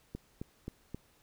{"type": "click train", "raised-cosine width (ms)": 3, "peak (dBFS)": -26, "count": 4, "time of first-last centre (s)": [0.15, 0.946], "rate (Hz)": 3.77, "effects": ["pink hiss -67 dBFS RMS until 1.22 s"]}